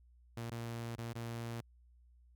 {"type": "tone with dropouts", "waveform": "sawtooth", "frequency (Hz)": 116.54, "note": "A#2", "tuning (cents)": 0, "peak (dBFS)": -36, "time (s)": [0.37, 1.61], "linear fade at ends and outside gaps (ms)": 5, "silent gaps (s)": [[0.502, 0.516], [0.958, 0.982], [1.131, 1.153]], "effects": ["added 60 Hz sine -61 dBFS peak until 2.35 s"]}